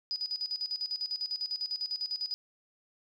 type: tone with tremolo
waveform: sine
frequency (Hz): 4960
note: D#8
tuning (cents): -6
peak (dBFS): -30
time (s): 0.11-2.34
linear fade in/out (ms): 0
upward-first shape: square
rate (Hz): 10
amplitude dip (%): 75
effects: none